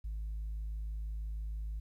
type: tone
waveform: sine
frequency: 53.1 Hz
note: G#1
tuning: 39 cents sharp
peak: -34 dBFS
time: 0.04-1.8 s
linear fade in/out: 10 ms
effects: tanh soft clip ceiling -34 dBFS + 12-bit